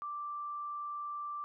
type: tone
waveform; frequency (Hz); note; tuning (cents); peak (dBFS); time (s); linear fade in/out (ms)
sine; 1174.7; D6; 0; -37; 0.02-1.44; 0
effects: none